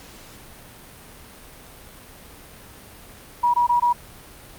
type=tone bursts; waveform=sine; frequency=963 Hz; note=B5; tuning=44 cents flat; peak=-15 dBFS; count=4; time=3.43-3.93 s; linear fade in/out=10 ms; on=110 ms; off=20 ms; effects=pink hiss -44 dBFS RMS until 4.58 s + Opus 48 kbps